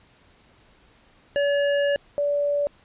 square / sine tone pair in turn, 570 / 577.6 Hz, C#5 / D5, +48 / -29 cents, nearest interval unison, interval 23 cents, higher second, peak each -20 dBFS, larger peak neither, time 1.36-1.96 / 2.18-2.67 s, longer first, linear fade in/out 0 ms, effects pink hiss -57 dBFS RMS until 2.84 s + resampled to 8000 Hz

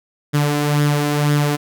sawtooth tone with flanger, 146.83 Hz, D3, in tune, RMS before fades -17 dBFS, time 0.33-1.57 s, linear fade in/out 20 ms, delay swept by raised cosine 0.57 to 2.97 ms, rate 2 Hz, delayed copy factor +0.5, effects none

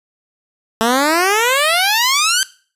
10% pulse exponential sweep, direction up, 219.6 to 1580 Hz, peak -4 dBFS, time 0.81-2.43 s, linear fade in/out 0 ms, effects noise-tail reverb RT60 0.4 s tail -19 dB re dry + resampled to 32000 Hz

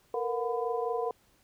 sine tone cluster, 456.9 / 481.5 / 725 / 1004 Hz, A#4 / B4 / F#5 / B5, -35 / -44 / -35 / +28 cents, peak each -32 / -34 / -35 / -37 dBFS, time 0.14-1.11 s, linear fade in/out 2 ms, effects pink hiss -66 dBFS RMS until 1.43 s

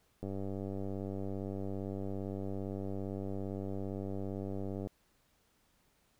click train, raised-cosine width 2 ms, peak -27 dBFS, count 454, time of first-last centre 0.23-4.871 s, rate 97.6 Hz, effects pink hiss -72 dBFS RMS until 6.19 s

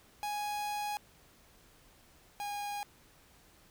45% pulse tone pair in turn, 830.6 / 819.2 Hz, G#5 / G#5, 0 / -24 cents, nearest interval unison, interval 24 cents, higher first, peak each -34 / -36 dBFS, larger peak first, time 0.23-0.97 / 2.4-2.83 s, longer first, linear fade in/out 0 ms, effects pink hiss -62 dBFS RMS until 3.7 s

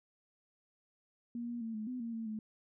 sine tone with pitch steps, 236.9 / 238.3 / 225.8 / 215.4 / 251.6 / 231.1 / 225.7 / 216.4 Hz, A#3 / A#3 / A3 / A3 / B3 / A#3 / A3 / A3, +28 / +38 / +45 / -37 / +32 / -15 / +44 / -29 cents, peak -37 dBFS, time 1.35-2.39 s, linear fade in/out 2 ms, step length 130 ms, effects none

